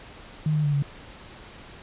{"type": "tone with pitch steps", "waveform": "sine", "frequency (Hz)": [153.8, 151.3, 145.8, 141.8], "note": ["D#3", "D#3", "D3", "C#3"], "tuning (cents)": [-20, -48, -12, 40], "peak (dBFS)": -20, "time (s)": [0.46, 0.824], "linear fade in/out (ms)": 2, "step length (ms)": 91, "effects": ["pink hiss -45 dBFS RMS until 1.82 s", "resampled to 8000 Hz"]}